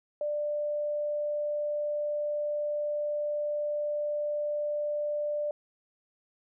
sine tone, 592 Hz, D5, 14 cents sharp, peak -28 dBFS, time 0.21-5.51 s, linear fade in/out 2 ms, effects none

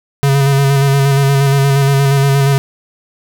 square tone with vibrato, 138.4 Hz, C#3, 2 cents flat, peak -9 dBFS, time 0.23-2.58 s, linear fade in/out 0 ms, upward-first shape square, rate 8.5 Hz, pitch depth 23 cents each way, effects none

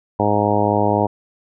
harmonic tone, 103.83 Hz, G#2, in tune, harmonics 1 / 2 / 3 / 4 / 5 / 6 / 7 / 8 / 9, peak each -23 / -23 / -23 / -23 / -23 / -23 / -23 / -23 / -23 dBFS, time 0.19-1.07 s, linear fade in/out 10 ms, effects none

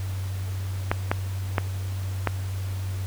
clicks, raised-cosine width 0.5 ms, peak -6 dBFS, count 4, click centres 0.915 / 1.115 / 1.582 / 2.273 s, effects added 95 Hz sine -27 dBFS peak until 3.06 s + pink hiss -43 dBFS RMS until 3.06 s

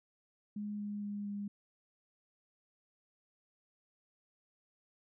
sine tone with pitch steps, 207.7 / 206.1 / 204.6 / 203.1 Hz, G#3 / G#3 / G#3 / G#3, 0 / -13 / -26 / -38 cents, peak -37 dBFS, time 0.56-1.48 s, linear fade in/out 5 ms, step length 230 ms, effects none

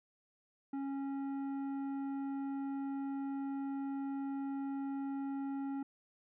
triangle tone with tanh clipping, 274.9 Hz, C#4, 14 cents flat, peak -38 dBFS, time 0.73-5.83 s, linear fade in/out 5 ms, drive 14 dB, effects none

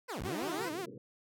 15% pulse linear two-way sweep, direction down then up, 538 to 48.78 to 538 Hz, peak -31 dBFS, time 0.08-0.7 s, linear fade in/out 20 ms, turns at 0.22 s
sawtooth tone with vibrato, 342.7 Hz, F4, 33 cents flat, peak -33 dBFS, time 0.24-0.86 s, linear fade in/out 10 ms, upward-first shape triangle, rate 5.8 Hz, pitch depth 270 cents each way
white band-pass noise, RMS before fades -48 dBFS, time 0.42-0.98 s, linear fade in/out 2 ms, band 110 to 510 Hz, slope 96 dB/octave
effects none

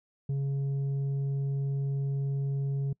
sine tone with tanh clipping, 138.4 Hz, C#3, 2 cents flat, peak -28 dBFS, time 0.29-2.93 s, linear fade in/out 5 ms, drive 4 dB, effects noise-tail reverb RT60 0.1 s tail -26 dB re dry

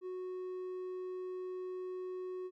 sine tone with hard clipping, 368.1 Hz, F#4, 9 cents flat, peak -40 dBFS, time 0.01-2.51 s, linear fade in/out 50 ms, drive 3 dB, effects none

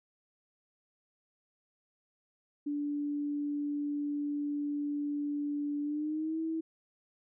sine tone with pitch glide, 290.9 to 322.8 Hz, D4 to E4, -16 to -36 cents, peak -31 dBFS, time 2.66-6.61 s, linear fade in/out 10 ms, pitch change +180 cents, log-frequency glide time 5.82-6.39 s, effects none

